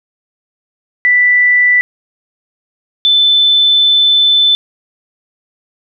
sine tone pair in turn, 1975.5 / 3520 Hz, B6 / A7, 0 / 0 cents, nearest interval minor seventh, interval 1000 cents, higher second, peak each -6 dBFS, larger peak neither, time 1.05-1.81 / 3.05-4.55 s, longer second, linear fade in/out 0 ms, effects none

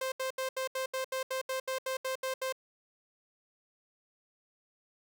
sawtooth tone bursts, 523.3 Hz, C5, in tune, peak -28 dBFS, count 14, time 0.01-2.525 s, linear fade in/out 5 ms, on 110 ms, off 75 ms, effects none

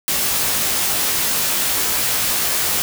white noise with comb filter, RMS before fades -19 dBFS, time 0.08-2.82 s, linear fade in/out 0 ms, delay 18 ms, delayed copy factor +0.9, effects none

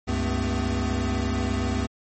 square tone cluster, 68.8 / 97.2 / 221.6 / 253.5 / 396.9 Hz, C#2 / G2 / A3 / B3 / G4, -12 / -14 / +13 / +45 / +22 cents, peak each -29 / -29 / -32 / -30 / -36 dBFS, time 0.07-1.87 s, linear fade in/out 20 ms, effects MP3 32 kbps

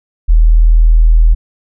sine tone, 40.27 Hz, E1, 40 cents flat, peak -3 dBFS, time 0.28-1.35 s, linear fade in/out 20 ms, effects none

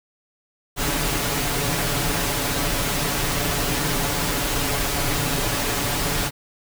pink noise with comb filter, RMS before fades -23 dBFS, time 0.76-6.31 s, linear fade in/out 50 ms, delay 7 ms, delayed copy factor +0.6, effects none

